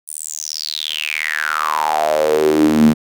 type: tone with high-pass filter sweep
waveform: sawtooth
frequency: 77.1 Hz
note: D#2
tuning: 15 cents flat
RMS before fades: -17 dBFS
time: 0.07-2.94 s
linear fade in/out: 20 ms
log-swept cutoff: 10000 to 200 Hz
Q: 8.9
effects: none